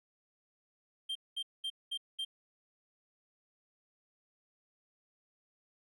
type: tone bursts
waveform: triangle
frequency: 3168 Hz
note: G7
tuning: 18 cents sharp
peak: -33 dBFS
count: 5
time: 1.09-2.25 s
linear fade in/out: 10 ms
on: 64 ms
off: 210 ms
effects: none